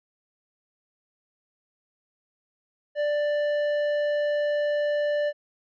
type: tone with tanh clipping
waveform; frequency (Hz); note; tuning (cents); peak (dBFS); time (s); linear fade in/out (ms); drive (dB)
sine; 589; D5; +5; -24; 2.95-5.33; 50; 10
effects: none